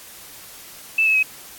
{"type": "tone with pitch steps", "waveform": "sine", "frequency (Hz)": [2637, 2590, 2544], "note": ["E7", "E7", "D#7"], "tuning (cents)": [0, -31, 38], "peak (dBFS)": -14, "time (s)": [0.98, 1.229], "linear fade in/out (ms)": 5, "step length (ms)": 83, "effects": ["white hiss -41 dBFS RMS until 1.58 s", "AAC 64 kbps"]}